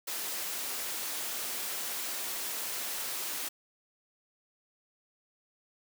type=high-pass noise; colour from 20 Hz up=white; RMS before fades=-36 dBFS; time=0.07-3.49 s; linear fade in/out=10 ms; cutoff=260 Hz; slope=12 dB/octave; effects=none